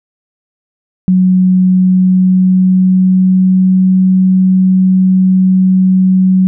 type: tone with pitch glide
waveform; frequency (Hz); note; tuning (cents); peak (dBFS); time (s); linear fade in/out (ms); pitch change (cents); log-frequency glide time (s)
sine; 184.7 to 186.85; F#3 to F#3; -3 to +17; -5; 1.08-6.47; 0; +20; 1.66-3.96
effects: none